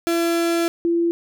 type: tone pair in turn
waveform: 35% pulse / sine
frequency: 337.3 / 339.3 Hz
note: E4 / F4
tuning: +40 / -50 cents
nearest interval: unison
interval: 10 cents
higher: second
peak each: -16 dBFS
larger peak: neither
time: 0.07-0.68 / 0.85-1.11 s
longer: first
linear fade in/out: 0 ms
effects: none